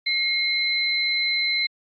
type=tone pair together; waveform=sine; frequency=2145 / 4059 Hz; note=C7 / B7; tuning=+42 / +47 cents; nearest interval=major seventh; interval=1105 cents; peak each=-23 dBFS; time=0.06-1.67 s; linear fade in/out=10 ms; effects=AAC 64 kbps

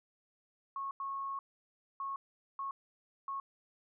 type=tone bursts at uneven times; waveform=sine; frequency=1096 Hz; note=C#6; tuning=20 cents flat; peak=-36 dBFS; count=5; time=0.76-0.91 / 1-1.39 / 2-2.16 / 2.59-2.71 / 3.28-3.4 s; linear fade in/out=2 ms; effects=none

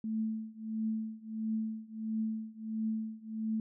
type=tone with tremolo; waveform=sine; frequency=220 Hz; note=A3; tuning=in tune; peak=-29 dBFS; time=0.04-3.6 s; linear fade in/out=2 ms; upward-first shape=triangle; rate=1.5 Hz; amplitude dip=95%; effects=none

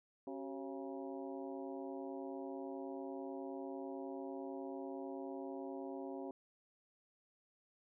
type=harmonic tone with a mistuned harmonic; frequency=136.6 Hz; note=C#3; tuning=25 cents flat; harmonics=2 / 3 / 4 / 5 / 6 / 7; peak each=-46 / -47 / -50 / -52 / -56 / -57 dBFS; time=0.27-6.31 s; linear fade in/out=2 ms; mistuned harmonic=3; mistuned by=-120 cents; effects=none

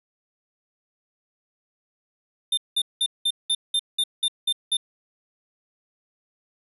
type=tone bursts; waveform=square; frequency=3600 Hz; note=A7; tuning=39 cents sharp; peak=-20 dBFS; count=10; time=2.52-4.77 s; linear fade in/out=5 ms; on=54 ms; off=190 ms; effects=resampled to 32000 Hz

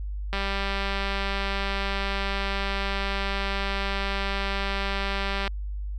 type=click train; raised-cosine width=0.3 ms; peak=-13 dBFS; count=1015; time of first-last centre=0.33-5.477 s; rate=197 Hz; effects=added 50 Hz sine -29 dBFS peak until 5.98 s

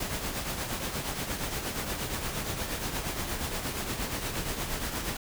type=noise with tremolo; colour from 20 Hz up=pink; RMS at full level=-31 dBFS; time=0-5.17 s; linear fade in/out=5 ms; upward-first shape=triangle; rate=8.5 Hz; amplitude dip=55%; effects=none

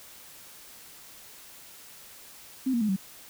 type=tone with pitch steps; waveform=sine; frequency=261.6 / 235.8 / 212.5 / 191.5 Hz; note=C4 / A#3 / G#3 / G3; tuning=0 / +20 / +40 / -40 cents; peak=-23 dBFS; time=2.66-2.964 s; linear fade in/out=10 ms; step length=76 ms; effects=white hiss -49 dBFS RMS until 3.29 s

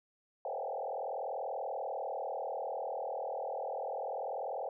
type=tone with frequency modulation; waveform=sine; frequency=659.3 Hz; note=E5; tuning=in tune; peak=-35 dBFS; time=0.45-4.69 s; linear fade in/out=2 ms; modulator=40.3 Hz; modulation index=4.3; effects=none

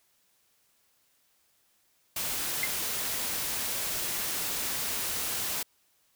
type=noise; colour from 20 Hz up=white; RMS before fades=-32 dBFS; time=2.16-5.63 s; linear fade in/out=5 ms
type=tone with exponential decay; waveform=sine; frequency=2093 Hz; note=C7; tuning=in tune; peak=-23 dBFS; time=2.63-2.71 s; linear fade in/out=2 ms; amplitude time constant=17 ms
effects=white hiss -69 dBFS RMS until 6.15 s

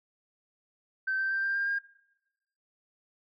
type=tone with pitch steps; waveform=sine; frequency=1546 / 1559.5 / 1573 / 1586.7 / 1600.5 / 1614.4 Hz; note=G6 / G6 / G6 / G6 / G6 / G#6; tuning=-24 / -9 / +6 / +21 / +36 / -49 cents; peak=-26 dBFS; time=1.07-1.79 s; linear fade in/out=10 ms; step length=120 ms; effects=noise-tail reverb RT60 1.0 s tail -24 dB re dry + tanh soft clip ceiling -22 dBFS

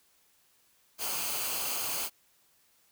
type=noise with comb filter; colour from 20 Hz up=white; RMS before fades=-33 dBFS; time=0.98-2.1 s; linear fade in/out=50 ms; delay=0.54 ms; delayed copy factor=-0.55; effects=white hiss -67 dBFS RMS until 2.91 s

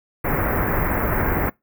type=band-stop noise; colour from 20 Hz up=pink; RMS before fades=-21 dBFS; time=0.24-1.5 s; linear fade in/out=10 ms; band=2100 to 14000 Hz; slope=48 dB/octave; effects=noise-tail reverb RT60 0.2 s tail -25 dB re dry

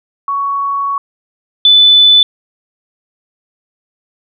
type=tone pair in turn; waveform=sine; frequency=1117 / 3497 Hz; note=C#6 / A7; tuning=+13 / -11 cents; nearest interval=octave + minor sixth; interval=1976 cents; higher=second; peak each=-13 / -3 dBFS; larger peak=second; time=0.28-0.98 / 1.65-2.23 s; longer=first; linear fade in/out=2 ms; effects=none

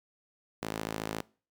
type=tone with high-pass filter; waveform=sawtooth; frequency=54 Hz; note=A1; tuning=32 cents flat; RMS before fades=-37 dBFS; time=0.62-1.22 s; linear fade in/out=10 ms; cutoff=240 Hz; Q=0.72; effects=noise-tail reverb RT60 0.4 s tail -23 dB re dry

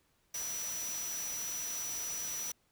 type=tone in noise; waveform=sine; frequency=5890 Hz; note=F#8; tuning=9 cents flat; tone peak=-37 dBFS; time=0.34-2.52 s; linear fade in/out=5 ms; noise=white; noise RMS=-43 dBFS; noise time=0.34-2.52 s; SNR=+3 dB; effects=pink hiss -73 dBFS RMS until 2.71 s

